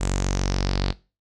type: tone with low-pass filter sweep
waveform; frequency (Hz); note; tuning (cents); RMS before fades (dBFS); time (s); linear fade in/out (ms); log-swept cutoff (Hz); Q
sawtooth; 47; F#1; +28; -23; 0-0.93; 20; 7800 to 4300; 4.7
effects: noise-tail reverb RT60 0.3 s tail -20 dB re dry